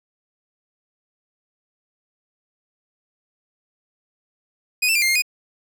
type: tone with pitch steps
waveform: sawtooth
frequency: 2488 / 2663 / 2389 / 2109 / 2124 / 2473 Hz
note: D#7 / E7 / D7 / C7 / C7 / D#7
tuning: -1 / +17 / +29 / +13 / +25 / -11 cents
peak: -13 dBFS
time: 4.82-5.222 s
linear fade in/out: 10 ms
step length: 67 ms
effects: none